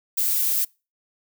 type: noise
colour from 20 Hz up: violet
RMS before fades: -22 dBFS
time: 0.17-0.65 s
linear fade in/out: 10 ms
effects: noise-tail reverb RT60 0.3 s tail -26 dB re dry